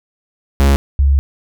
45% pulse / sine tone pair in turn, 69.3 / 69.3 Hz, C#2 / C#2, 0 / 0 cents, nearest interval unison, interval 0 cents, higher neither, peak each -8 dBFS, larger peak neither, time 0.6-0.76 / 0.99-1.19 s, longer second, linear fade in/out 0 ms, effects none

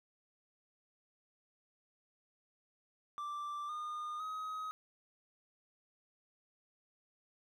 triangle tone with pitch steps, 1174.7 / 1218.9 / 1264.8 Hz, D6 / D#6 / D#6, 0 / -36 / +28 cents, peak -37 dBFS, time 3.18-4.71 s, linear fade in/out 0 ms, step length 510 ms, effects none

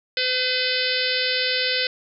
harmonic tone, 508 Hz, B4, 49 cents sharp, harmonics 1 / 3 / 4 / 5 / 6 / 7 / 8 / 9 / 10, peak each -29 / -29 / -29 / -29 / -29 / -29 / -29 / -29 / -29 dBFS, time 0.17-1.87 s, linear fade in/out 2 ms, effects none

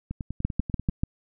two click trains, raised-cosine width 5 ms, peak -11 / -19 dBFS, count 5 / 9, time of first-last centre 0.45-1.035 / 0.11-0.894 s, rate 6.84 / 10.2 Hz, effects none

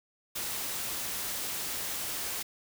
white noise, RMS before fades -35 dBFS, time 0.35-2.43 s, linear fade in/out 10 ms, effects none

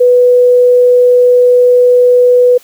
sine tone, 493.9 Hz, B4, in tune, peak -3 dBFS, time 0-2.58 s, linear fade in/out 10 ms, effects white hiss -42 dBFS RMS until 2.63 s

